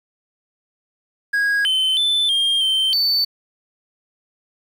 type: tone with pitch steps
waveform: triangle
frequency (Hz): 1646 / 3067 / 3518 / 3211 / 3116 / 4521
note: G#6 / G7 / A7 / G7 / G7 / C#8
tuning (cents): -16 / -38 / -1 / +41 / -11 / +33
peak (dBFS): -14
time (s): 1.33-3.25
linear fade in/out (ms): 10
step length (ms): 320
effects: 8-bit